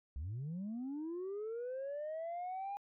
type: linear sweep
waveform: sine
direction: up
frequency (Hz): 61.74 to 815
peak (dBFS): -37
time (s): 0.16-2.77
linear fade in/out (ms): 0
effects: tanh soft clip ceiling -37 dBFS